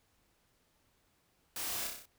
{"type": "noise with echo", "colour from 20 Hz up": "white", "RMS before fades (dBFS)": -40, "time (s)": [1.56, 1.87], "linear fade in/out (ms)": 2, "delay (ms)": 31, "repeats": 6, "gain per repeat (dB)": -3, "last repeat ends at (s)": 2.056, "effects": ["pink hiss -73 dBFS RMS until 2.18 s"]}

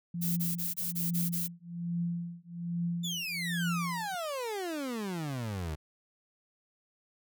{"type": "tone with tremolo", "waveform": "sine", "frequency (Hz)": 171.7, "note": "F3", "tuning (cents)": -29, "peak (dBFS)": -28, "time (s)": [0.14, 4.15], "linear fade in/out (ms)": 5, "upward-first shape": "triangle", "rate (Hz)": 1.2, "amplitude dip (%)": 100}
{"type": "noise bursts", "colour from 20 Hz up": "violet", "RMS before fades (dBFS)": -34, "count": 7, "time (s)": [0.21, 1.48], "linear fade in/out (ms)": 20, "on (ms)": 160, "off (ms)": 25}
{"type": "exponential sweep", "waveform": "30% pulse", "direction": "down", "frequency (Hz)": [3600, 73], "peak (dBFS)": -31, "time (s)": [3.03, 5.76], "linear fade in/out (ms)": 20}
{"effects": []}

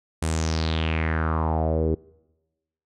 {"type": "tone with low-pass filter sweep", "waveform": "sawtooth", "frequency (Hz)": 80, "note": "D#2", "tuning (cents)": 49, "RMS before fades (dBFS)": -24, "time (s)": [0.22, 1.95], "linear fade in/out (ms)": 5, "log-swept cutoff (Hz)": [9500, 380], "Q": 4.4, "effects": ["noise-tail reverb RT60 1.0 s tail -23 dB re dry"]}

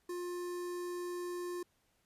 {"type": "tone with notch filter", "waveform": "square", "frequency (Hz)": 353.9, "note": "F4", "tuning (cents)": 23, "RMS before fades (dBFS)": -40, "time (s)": [0.09, 1.63], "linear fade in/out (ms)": 5, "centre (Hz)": 2900, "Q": 1, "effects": ["pink hiss -75 dBFS RMS until 2.05 s", "resampled to 32000 Hz"]}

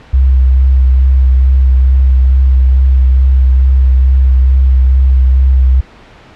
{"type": "tone with vibrato", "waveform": "sine", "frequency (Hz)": 65.1, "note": "C2", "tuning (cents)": -8, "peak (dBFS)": -4, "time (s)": [0.13, 5.81], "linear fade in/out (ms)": 10, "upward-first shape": "sine", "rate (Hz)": 2.3, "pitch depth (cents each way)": 19, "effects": ["pink hiss -38 dBFS RMS until 6.35 s", "low-pass 3000 Hz 12 dB/octave"]}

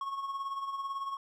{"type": "tone with tremolo", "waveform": "triangle", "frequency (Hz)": 1097, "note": "C#6", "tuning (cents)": -18, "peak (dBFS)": -30, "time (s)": [0.01, 1.17], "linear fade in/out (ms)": 2, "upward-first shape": "sine", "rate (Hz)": 18, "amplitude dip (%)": 55, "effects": []}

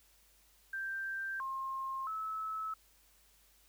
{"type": "tone with pitch steps", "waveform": "sine", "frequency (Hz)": [1574, 1066, 1300], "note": ["G6", "C6", "E6"], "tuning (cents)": [7, 32, -24], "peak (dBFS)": -36, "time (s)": [0.73, 2.74], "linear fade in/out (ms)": 5, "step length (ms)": 670, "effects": ["added 50 Hz sine -70 dBFS peak until 3.68 s", "white hiss -67 dBFS RMS until 3.68 s"]}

